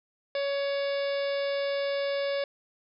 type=harmonic tone with a mistuned harmonic; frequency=560 Hz; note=C#5; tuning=18 cents sharp; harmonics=1 / 2 / 3 / 4 / 5 / 6 / 7 / 8 / 9; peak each=-27 / -43 / -40 / -41 / -44 / -43 / -47 / -46 / -46 dBFS; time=0.35-2.44 s; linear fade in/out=2 ms; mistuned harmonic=6; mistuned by=+77 cents; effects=none